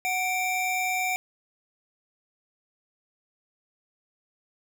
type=tone pair together; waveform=square; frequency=740 / 2349 Hz; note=F#5 / D7; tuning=0 / 0 cents; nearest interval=octave + minor sixth; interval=2000 cents; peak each=-29 / -28 dBFS; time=0.05-1.16 s; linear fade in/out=0 ms; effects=none